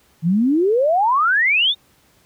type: exponential sweep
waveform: sine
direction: up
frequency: 155.56 to 3729 Hz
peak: -13 dBFS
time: 0.22-1.75 s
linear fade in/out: 50 ms
effects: pink hiss -56 dBFS RMS until 2.25 s + high-pass 60 Hz 12 dB/octave